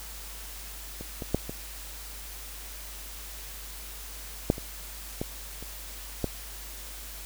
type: clicks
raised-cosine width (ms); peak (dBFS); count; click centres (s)
2; -25 / -21 / -10 / -21 / -7 / -25 / -16 / -28 / -13; 9; 1.01 / 1.222 / 1.346 / 1.495 / 4.501 / 4.581 / 5.215 / 5.626 / 6.243
effects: added 50 Hz sine -43 dBFS peak until 7.25 s + white hiss -43 dBFS RMS until 7.25 s